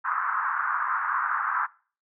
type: band-pass noise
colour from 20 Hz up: white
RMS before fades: -27 dBFS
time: 0.04-1.67 s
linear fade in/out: 20 ms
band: 1000 to 1500 Hz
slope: 48 dB/octave
effects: noise-tail reverb RT60 0.4 s tail -22 dB re dry